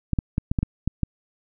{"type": "clicks", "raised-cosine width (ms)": 5, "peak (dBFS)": -9, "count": 8, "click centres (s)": [0.133, 0.188, 0.381, 0.515, 0.588, 0.63, 0.876, 1.033], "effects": []}